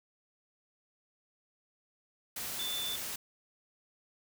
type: tone in noise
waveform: sine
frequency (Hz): 3520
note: A7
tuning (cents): 0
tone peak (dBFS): -35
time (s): 2.59-2.96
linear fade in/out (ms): 5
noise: white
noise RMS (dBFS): -39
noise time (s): 2.36-3.16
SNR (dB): +1
effects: none